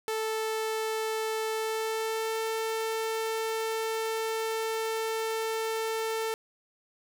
sawtooth tone with pitch glide, 440 to 445.6 Hz, A4 to A4, 0 to +22 cents, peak -25 dBFS, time 0.08-6.34 s, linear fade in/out 0 ms, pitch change +22 cents, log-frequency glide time 1.52-2.38 s, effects none

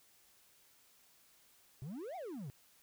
triangle exponential two-way sweep, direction up then down, 120.4 to 784 to 120.4 Hz, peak -40 dBFS, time 1.82-2.5 s, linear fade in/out 0 ms, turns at 2.16 s, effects white hiss -67 dBFS RMS until 2.82 s

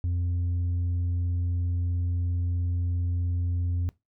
sine tone with tanh clipping, 87.7 Hz, F2, 8 cents sharp, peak -25 dBFS, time 0.04-3.89 s, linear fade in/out 0 ms, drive 3 dB, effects noise-tail reverb RT60 0.2 s tail -21 dB re dry

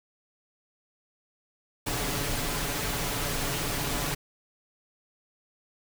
pink noise with comb filter, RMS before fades -30 dBFS, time 1.86-4.15 s, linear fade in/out 10 ms, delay 7 ms, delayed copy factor +0.55, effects none

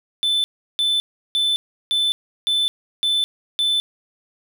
triangle tone bursts, 3520 Hz, A7, in tune, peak -15 dBFS, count 7, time 0.23-3.8 s, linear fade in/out 0 ms, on 210 ms, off 350 ms, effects none

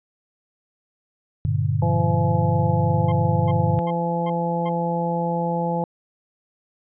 sine chord, G minor, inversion none, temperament equal with one note detuned, 98 / 118.03 / 146.83 Hz, G2 / Bb2 / D3, 0 / +22 / 0 cents, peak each -23 dBFS, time 1.45-3.79 s, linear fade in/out 0 ms
harmonic tone, 170 Hz, F3, 46 cents flat, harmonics 1 / 2 / 3 / 4 / 5, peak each -24 / -33 / -26 / -32 / -26 dBFS, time 1.82-5.84 s, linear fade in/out 2 ms
sawtooth tone bursts, 1052 Hz, C6, 9 cents sharp, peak -28 dBFS, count 5, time 3.08-4.695 s, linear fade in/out 10 ms, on 43 ms, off 350 ms
effects resampled to 8000 Hz

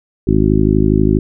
harmonic tone, 52.3 Hz, G#1, 13 cents sharp, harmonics 1 / 2 / 3 / 4 / 5 / 6 / 7, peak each -17 / -17 / -17 / -17 / -17 / -17 / -17 dBFS, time 0.27-1.19 s, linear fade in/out 5 ms, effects none

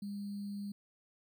sine tone with sample-and-hold, 202 Hz, G#3, 48 cents flat, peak -38 dBFS, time 0.02-0.72 s, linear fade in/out 5 ms, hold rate 4410 Hz, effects none

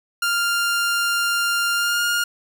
sawtooth tone with pitch glide, 1396.9 to 1417.2 Hz, F6 to F6, 0 to +25 cents, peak -15 dBFS, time 0.22-2.24 s, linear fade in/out 5 ms, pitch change +25 cents, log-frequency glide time 1.74-2.03 s, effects none

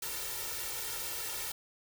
white noise with comb filter, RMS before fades -38 dBFS, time 0.02-1.52 s, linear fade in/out 5 ms, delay 2.2 ms, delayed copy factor +1, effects none

